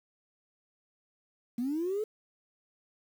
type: linear sweep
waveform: sine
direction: up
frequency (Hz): 229.6 to 440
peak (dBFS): -28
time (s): 1.58-2.04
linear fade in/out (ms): 5
effects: tanh soft clip ceiling -25 dBFS + 9-bit